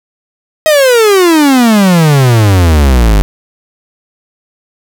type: exponential sweep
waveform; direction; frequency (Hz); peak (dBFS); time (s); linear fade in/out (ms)
45% pulse; down; 639 to 48; -4; 0.66-3.22; 0
effects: none